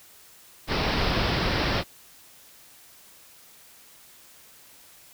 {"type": "low-pass noise", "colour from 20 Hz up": "pink", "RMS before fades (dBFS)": -25, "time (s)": [0.67, 1.84], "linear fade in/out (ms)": 50, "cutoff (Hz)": 5400, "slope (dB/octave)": 96, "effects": ["white hiss -52 dBFS RMS until 5.13 s"]}